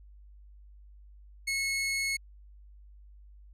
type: tone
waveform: sawtooth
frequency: 2185 Hz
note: C#7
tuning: 26 cents flat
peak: -25 dBFS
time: 1.47-2.17 s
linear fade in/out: 10 ms
effects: added 50 Hz sine -50 dBFS peak until 3.53 s + low-pass 12000 Hz 12 dB/octave